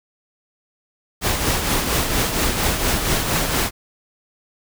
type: noise with tremolo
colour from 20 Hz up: pink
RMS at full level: -18 dBFS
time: 1.21-3.71 s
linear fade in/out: 50 ms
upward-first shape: triangle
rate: 4.3 Hz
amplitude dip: 50%
effects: none